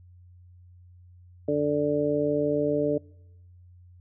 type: harmonic tone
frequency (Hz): 146.83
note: D3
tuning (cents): 0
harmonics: 1 / 2 / 3 / 4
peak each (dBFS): -34 / -27 / -26 / -27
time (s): 1.48-2.98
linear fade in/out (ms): 5
effects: noise-tail reverb RT60 0.9 s tail -26 dB re dry + added 89 Hz sine -49 dBFS peak until 4 s